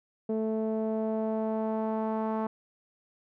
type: tone with low-pass filter sweep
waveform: sawtooth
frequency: 219.6 Hz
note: A3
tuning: 3 cents flat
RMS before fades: -30 dBFS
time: 0.29-2.47 s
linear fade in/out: 5 ms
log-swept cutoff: 510 to 980 Hz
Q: 2.4
effects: none

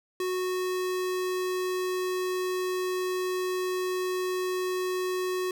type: tone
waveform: square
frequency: 367.7 Hz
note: F#4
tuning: 11 cents flat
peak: -28 dBFS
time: 0.2-5.51 s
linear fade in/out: 2 ms
effects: none

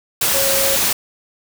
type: tone in noise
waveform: sine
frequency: 545 Hz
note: C#5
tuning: 29 cents flat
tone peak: -20 dBFS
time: 0.34-0.76 s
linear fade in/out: 5 ms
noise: white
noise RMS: -17 dBFS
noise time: 0.21-0.93 s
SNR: -6 dB
effects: none

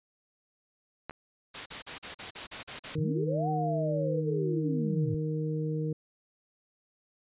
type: clicks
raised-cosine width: 0.5 ms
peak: -22 / -30 dBFS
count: 2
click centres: 1.096 / 1.109 s
type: noise bursts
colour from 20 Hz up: white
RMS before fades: -37 dBFS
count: 9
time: 1.54-2.956 s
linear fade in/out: 10 ms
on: 120 ms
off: 42 ms
type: harmonic tone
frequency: 155.3 Hz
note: D#3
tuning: 3 cents flat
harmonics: 1 / 2 / 3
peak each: -30 / -37 / -36 dBFS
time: 2.95-5.93 s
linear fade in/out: 5 ms
type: linear two-way sweep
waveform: sine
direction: up then down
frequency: 98.2 to 767 to 98.2 Hz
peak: -30 dBFS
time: 2.98-5.15 s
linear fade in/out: 5 ms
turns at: 3.49 s
effects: resampled to 8000 Hz

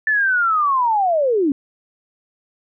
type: linear sweep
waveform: sine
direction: down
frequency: 1769 to 261.6 Hz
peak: -14 dBFS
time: 0.07-1.52 s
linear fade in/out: 2 ms
effects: none

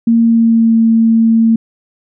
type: tone with pitch glide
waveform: sine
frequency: 230.3 to 226.3 Hz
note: A#3 to A3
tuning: -21 to +49 cents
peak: -6 dBFS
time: 0.07-1.56 s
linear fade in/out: 5 ms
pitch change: -30 cents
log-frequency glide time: 0.19-0.78 s
effects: none

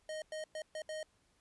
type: tone bursts at uneven times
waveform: square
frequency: 622.3 Hz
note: D#5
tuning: in tune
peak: -40 dBFS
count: 5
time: 0.09-0.22 / 0.32-0.44 / 0.55-0.62 / 0.75-0.82 / 0.89-1.03 s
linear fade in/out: 2 ms
effects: pink hiss -73 dBFS RMS until 1.4 s + resampled to 24000 Hz

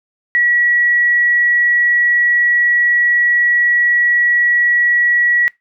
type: tone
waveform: sine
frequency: 1928 Hz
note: B6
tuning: 42 cents flat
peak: -10 dBFS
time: 0.35-5.48 s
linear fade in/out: 0 ms
effects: noise-tail reverb RT60 0.2 s tail -23 dB re dry

